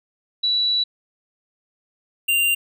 sine / square tone pair in turn, 3936 / 2783 Hz, B7 / F7, -7 / -7 cents, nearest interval tritone, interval 600 cents, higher first, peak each -17 dBFS, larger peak neither, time 0.43-0.84 / 2.28-2.55 s, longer first, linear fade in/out 10 ms, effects none

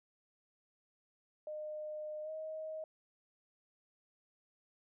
sine tone with pitch glide, 610 to 629 Hz, D#5 to D#5, -34 to +19 cents, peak -40 dBFS, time 1.47-2.84 s, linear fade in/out 2 ms, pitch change +53 cents, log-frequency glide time 2.23-2.3 s, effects none

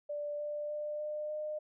sine tone with pitch steps, 587.3 / 592.4 / 597.6 / 602.8 / 608 Hz, D5 / D5 / D5 / D5 / D#5, 0 / +15 / +30 / +45 / -40 cents, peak -35 dBFS, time 0.09-1.59 s, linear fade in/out 10 ms, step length 300 ms, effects none

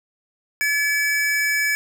square tone pair together, 1714.1 / 2288 Hz, A6 / D7, -46 / -46 cents, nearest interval perfect fourth, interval 500 cents, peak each -22 dBFS, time 0.61-1.75 s, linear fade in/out 0 ms, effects none

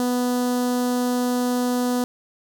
sawtooth tone with notch filter, 247.1 Hz, B3, 1 cent sharp, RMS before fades -22 dBFS, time 0-2.04 s, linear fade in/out 0 ms, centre 2300 Hz, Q 0.76, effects none

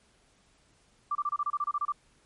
sine tone bursts, 1174.7 Hz, D6, in tune, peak -26 dBFS, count 12, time 1.11-1.922 s, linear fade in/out 5 ms, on 42 ms, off 28 ms, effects pink hiss -65 dBFS RMS until 2.25 s + MP3 48 kbps

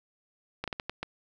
slowing click train, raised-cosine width 0.3 ms, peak -17 dBFS, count 6, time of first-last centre 0.64-1.03 s, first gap 37 ms, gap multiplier 1.38, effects none

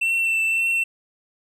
triangle tone with vibrato, 2686 Hz, E7, 32 cents sharp, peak -17 dBFS, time 0.01-0.84 s, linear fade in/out 10 ms, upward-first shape triangle, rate 1.8 Hz, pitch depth 19 cents each way, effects none

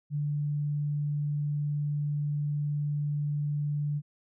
sine tone, 146.83 Hz, D3, in tune, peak -27 dBFS, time 0.1-4.02 s, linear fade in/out 50 ms, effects none

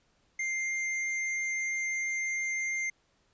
sine tone with hard clipping, 2101 Hz, C7, 7 cents sharp, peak -31 dBFS, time 0.39-2.9 s, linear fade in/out 5 ms, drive 15 dB, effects pink hiss -70 dBFS RMS until 3.33 s + resampled to 16000 Hz

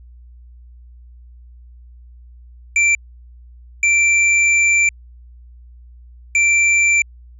square tone bursts at uneven times, 2349 Hz, D7, in tune, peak -12 dBFS, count 3, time 2.76-2.95 / 3.83-4.89 / 6.35-7.02 s, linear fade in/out 2 ms, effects added 60 Hz sine -39 dBFS peak until 7.39 s + resampled to 24000 Hz

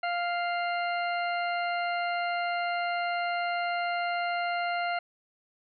harmonic tone, 698.5 Hz, F5, in tune, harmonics 1 / 2 / 3 / 4 / 6, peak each -29 / -34 / -36 / -40 / -45 dBFS, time 0.03-4.99 s, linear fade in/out 5 ms, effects none

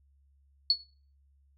sine tone with exponential decay, 4400 Hz, C#8, 14 cents flat, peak -17 dBFS, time 0.7-0.82 s, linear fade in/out 2 ms, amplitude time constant 24 ms, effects noise-tail reverb RT60 0.4 s tail -18 dB re dry + added 69 Hz sine -62 dBFS peak until 1.57 s

